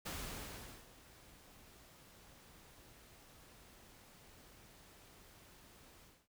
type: noise with ADSR envelope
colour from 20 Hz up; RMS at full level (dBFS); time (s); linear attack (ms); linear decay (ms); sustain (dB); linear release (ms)
pink; -43; 0.05-6.28; 14; 790; -18; 250
effects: none